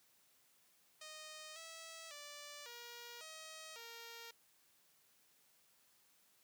5% pulse tone with pitch steps, 620 / 652 / 585 / 475.6 / 633 / 464.2 Hz, D#5 / E5 / D5 / A#4 / D#5 / A#4, -6 / -19 / -7 / +35 / +30 / -7 cents, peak -39 dBFS, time 1.01-4.31 s, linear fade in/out 5 ms, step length 550 ms, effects white hiss -72 dBFS RMS until 6.43 s + high-pass 80 Hz 12 dB/octave

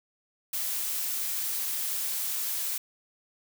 blue noise, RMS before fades -31 dBFS, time 0.53-2.78 s, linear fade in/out 5 ms, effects none

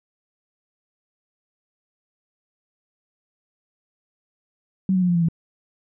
sine tone with pitch steps, 189.6 / 184.42 / 179.37 / 174.47 / 169.7 / 165.06 Hz, F#3 / F#3 / F3 / F3 / F3 / E3, +43 / -5 / +47 / -1 / -49 / +3 cents, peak -16 dBFS, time 4.89-5.286 s, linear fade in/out 2 ms, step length 66 ms, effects none

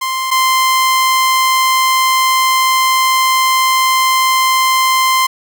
sawtooth tone pair in turn, 1046.5 / 1042.6 Hz, C6 / C6, 0 / -6 cents, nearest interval unison, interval 6 cents, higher first, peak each -12 / -6 dBFS, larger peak second, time 0.01-0.31 / 0.31-5.27 s, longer second, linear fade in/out 10 ms, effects none

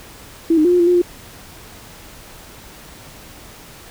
sine tone with pitch steps, 330.1 / 307.8 / 353.4 / 356.4 / 343.9 / 356 / 351.2 Hz, E4 / D#4 / F4 / F4 / F4 / F4 / F4, +2 / -19 / +21 / +35 / -27 / +33 / +10 cents, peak -10 dBFS, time 0.5-1.018 s, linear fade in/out 5 ms, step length 74 ms, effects pink hiss -40 dBFS RMS until 3.9 s

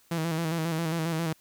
sawtooth tone with vibrato, 163.5 Hz, E3, 14 cents flat, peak -23 dBFS, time 0.11-1.33 s, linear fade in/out 5 ms, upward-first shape square, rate 7.4 Hz, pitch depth 49 cents each way, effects white hiss -62 dBFS RMS until 1.4 s

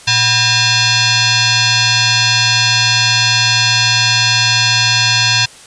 sine tone with frequency modulation, 742 Hz, F#5, 5 cents sharp, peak -9 dBFS, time 0.07-5.46 s, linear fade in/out 10 ms, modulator 857 Hz, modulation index 5.8, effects white hiss -38 dBFS RMS until 5.66 s + resampled to 22050 Hz

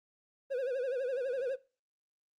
triangle tone with vibrato, 516 Hz, C5, 24 cents flat, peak -29 dBFS, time 0.5-1.56 s, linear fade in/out 20 ms, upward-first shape sine, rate 12 Hz, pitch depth 120 cents each way, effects noise-tail reverb RT60 0.3 s tail -18 dB re dry + Opus 32 kbps

